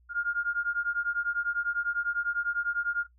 sine beating tone pair, 1410 / 1420 Hz, F6 / F6, +16 / +28 cents, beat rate 10 Hz, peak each -30 dBFS, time 0.09-3.07 s, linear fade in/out 50 ms, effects noise-tail reverb RT60 0.1 s tail -20 dB re dry + added 60 Hz sine -59 dBFS peak until 3.18 s

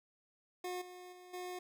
25% pulse tone with level steps, 361.4 Hz, F#4, 41 cents flat, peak -35 / -46 / -50 / -38 dBFS, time 0.64-1.59 s, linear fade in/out 5 ms, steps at 0.81 / 1.12 / 1.33 s, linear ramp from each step 10 ms, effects none

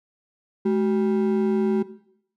triangle ring-modulated tone, 295.6 Hz, D4, 11 cents sharp, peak -13 dBFS, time 0.65-1.83 s, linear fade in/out 10 ms, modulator 83 Hz, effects noise-tail reverb RT60 0.7 s tail -17 dB re dry

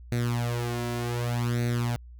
sawtooth tone with flanger, 119.8 Hz, A#2, 48 cents sharp, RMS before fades -28 dBFS, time 0.12-1.96 s, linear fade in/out 0 ms, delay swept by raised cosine 0.48 to 2.98 ms, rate 0.66 Hz, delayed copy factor +0.75, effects added 60 Hz sine -43 dBFS peak until 2.19 s

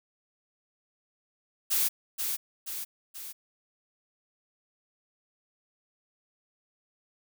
blue noise with echo, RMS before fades -26 dBFS, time 1.7-1.89 s, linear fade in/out 20 ms, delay 480 ms, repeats 3, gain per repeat -5 dB, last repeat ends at 3.33 s, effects none

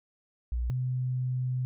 sine tone pair in turn, 60 / 127.14 Hz, B1 / C3, -49 / -49 cents, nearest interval octave + minor second, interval 1300 cents, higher second, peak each -27 dBFS, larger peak neither, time 0.52-0.7 / 0.7-1.65 s, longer second, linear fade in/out 0 ms, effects none

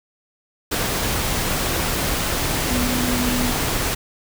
sine tone in noise, 246.9 Hz, B3, in tune, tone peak -22 dBFS, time 2.7-3.52 s, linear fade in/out 10 ms, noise pink, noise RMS -22 dBFS, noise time 0.71-3.95 s, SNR -3 dB, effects none

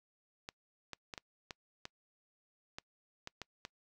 clicks, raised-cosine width 0.2 ms, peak -25 dBFS, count 10, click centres 0.489 / 0.933 / 1.138 / 1.178 / 1.508 / 1.854 / 2.785 / 3.274 / 3.417 / 3.651 s, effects noise-tail reverb RT60 0.1 s tail -26 dB re dry

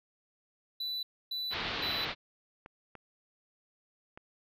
triangle tone bursts, 3976 Hz, B7, 11 cents sharp, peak -32 dBFS, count 3, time 0.8-2.05 s, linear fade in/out 5 ms, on 230 ms, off 280 ms
white low-pass noise, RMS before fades -36 dBFS, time 1.5-2.15 s, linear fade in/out 50 ms, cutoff 4300 Hz, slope 48 dB/octave
clicks, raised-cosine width 0.5 ms, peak -32 dBFS, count 3, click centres 2.661 / 2.953 / 4.175 s
effects none

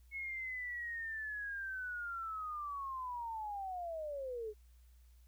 sine linear sweep, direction down, 2193 to 411.6 Hz, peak -39 dBFS, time 0.11-4.54 s, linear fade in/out 50 ms, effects added 60 Hz sine -59 dBFS peak until 5.27 s + white hiss -75 dBFS RMS until 5.27 s

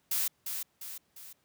blue noise with echo, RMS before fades -30 dBFS, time 0.11-0.28 s, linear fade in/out 5 ms, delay 350 ms, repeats 3, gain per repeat -6 dB, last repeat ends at 1.33 s, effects pink hiss -72 dBFS RMS until 1.44 s + high-pass 80 Hz 12 dB/octave

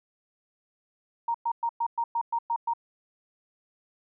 sine tone bursts, 932.3 Hz, A#5, in tune, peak -24 dBFS, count 9, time 1.28-2.736 s, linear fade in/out 5 ms, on 64 ms, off 110 ms, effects none

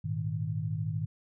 sine chord, Ab suspended second, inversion none, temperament just, 103.83 / 116.8 / 155.74 Hz, Ab2 / Bb2 / Eb3, 0 / +4 / +2 cents, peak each -34 / -36 / -33 dBFS, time 0.04-1.06 s, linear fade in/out 10 ms, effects none

